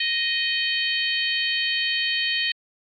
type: harmonic tone with a mistuned harmonic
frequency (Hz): 622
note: D#5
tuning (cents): -1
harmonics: 3 / 4 / 5 / 6 / 7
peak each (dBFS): -27 / -28 / -26 / -32 / -29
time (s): 0-2.52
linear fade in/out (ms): 5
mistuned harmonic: 6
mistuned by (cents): +28
effects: AAC 48 kbps

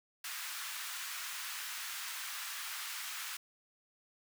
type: high-pass noise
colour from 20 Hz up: pink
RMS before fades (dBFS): -42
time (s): 0.24-3.37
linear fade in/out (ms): 5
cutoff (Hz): 1200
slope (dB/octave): 24
effects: none

